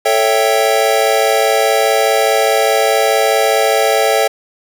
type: chord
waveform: square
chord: A dominant seventh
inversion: none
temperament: equal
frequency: 440 / 554.4 / 659.3 / 784 Hz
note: A4 / C#5 / E5 / G5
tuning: 0 / 0 / 0 / 0 cents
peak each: -17 dBFS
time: 0.05-4.28 s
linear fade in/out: 10 ms
effects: none